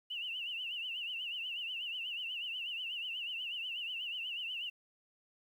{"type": "tone with vibrato", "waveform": "sine", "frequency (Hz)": 2850, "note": "F7", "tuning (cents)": 34, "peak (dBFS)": -37, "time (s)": [0.1, 4.7], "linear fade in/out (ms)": 10, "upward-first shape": "triangle", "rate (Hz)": 8.2, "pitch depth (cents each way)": 140, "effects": ["11-bit"]}